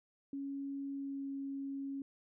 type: tone with pitch glide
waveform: sine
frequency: 277.2 to 275 Hz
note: C#4 to C#4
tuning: 0 to -14 cents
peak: -38 dBFS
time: 0.33-2.02 s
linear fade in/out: 2 ms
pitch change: -14 cents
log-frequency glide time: 0.9-1.29 s
effects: none